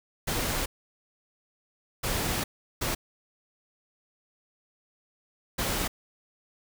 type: noise bursts at uneven times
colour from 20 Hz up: pink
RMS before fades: -29 dBFS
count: 4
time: 0.27-0.66 / 2.03-2.44 / 2.81-2.95 / 5.58-5.88 s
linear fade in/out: 10 ms
effects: none